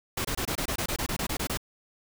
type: noise bursts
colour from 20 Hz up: pink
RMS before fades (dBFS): -30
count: 14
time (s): 0.17-1.574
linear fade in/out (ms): 5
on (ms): 78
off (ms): 24
effects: none